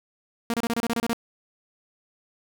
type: tone bursts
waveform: sawtooth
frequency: 233.1 Hz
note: A#3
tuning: in tune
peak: -19 dBFS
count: 10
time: 0.5-1.131 s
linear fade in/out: 0 ms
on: 37 ms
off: 29 ms
effects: none